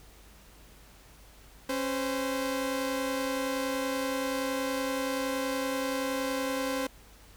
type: tone pair together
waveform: sawtooth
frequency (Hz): 272.8 / 515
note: C#4 / C5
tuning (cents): -28 / -28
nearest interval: major seventh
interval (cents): 1100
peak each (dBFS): -28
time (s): 1.69-6.87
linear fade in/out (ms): 5
effects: added 50 Hz sine -55 dBFS peak until 7.36 s + pink hiss -56 dBFS RMS until 7.36 s